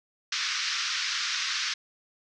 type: band-pass noise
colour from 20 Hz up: white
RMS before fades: -30 dBFS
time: 0.32-1.74 s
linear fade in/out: 5 ms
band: 1200 to 5900 Hz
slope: 48 dB/octave
effects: none